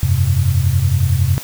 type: chord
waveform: sine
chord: F suspended second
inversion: none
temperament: just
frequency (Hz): 87.31 / 98.22 / 130.96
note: F2 / G2 / C3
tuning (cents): 0 / +4 / +2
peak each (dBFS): -16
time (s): 0.03-1.38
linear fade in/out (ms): 0
effects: white hiss -32 dBFS RMS until 1.43 s